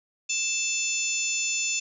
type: harmonic tone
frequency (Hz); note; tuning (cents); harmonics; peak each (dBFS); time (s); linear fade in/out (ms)
880; A5; 0; 3 / 4 / 5 / 6 / 7 / 8; -29 / -36 / -40 / -35 / -33 / -29; 0.29-1.8; 10
effects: none